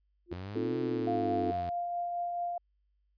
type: tone with exponential growth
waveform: sine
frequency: 349.2 Hz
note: F4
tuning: in tune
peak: -31 dBFS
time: 0.26-0.33 s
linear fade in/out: 2 ms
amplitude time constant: 15 ms
type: exponential two-way sweep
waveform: sawtooth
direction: up then down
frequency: 85.2 to 130.1 to 85.2 Hz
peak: -35 dBFS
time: 0.31-1.7 s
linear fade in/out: 10 ms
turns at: 0.77 s
type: chord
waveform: sine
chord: F dominant seventh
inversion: second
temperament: equal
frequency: 261.6 / 311.1 / 349.2 / 440 Hz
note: C4 / Eb4 / F4 / A4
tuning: 0 / 0 / 0 / 0 cents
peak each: -35 / -37 / -34 / -36 dBFS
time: 0.55-1.52 s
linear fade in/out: 10 ms
type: tone with tremolo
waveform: sine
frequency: 698.5 Hz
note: F5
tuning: in tune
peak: -30 dBFS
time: 1.07-2.58 s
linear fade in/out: 5 ms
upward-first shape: triangle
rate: 4.6 Hz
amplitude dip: 30%
effects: added 50 Hz sine -70 dBFS peak until 3.17 s + resampled to 11025 Hz